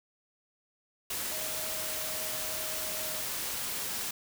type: tone in noise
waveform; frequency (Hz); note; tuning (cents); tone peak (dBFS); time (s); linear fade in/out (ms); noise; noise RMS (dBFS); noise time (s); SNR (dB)
sine; 627; D#5; +13; -44; 1.31-3.21; 5; white; -35; 1.1-4.11; -12
effects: none